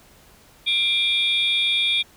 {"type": "tone cluster", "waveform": "sine", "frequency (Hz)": [2379, 3359, 3654], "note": ["D7", "G#7", "A#7"], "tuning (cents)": [22, 19, -35], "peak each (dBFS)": [-22, -21, -21], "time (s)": [0.66, 2.03], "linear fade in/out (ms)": 20, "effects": ["tanh soft clip ceiling -12 dBFS", "pink hiss -52 dBFS RMS until 2.16 s"]}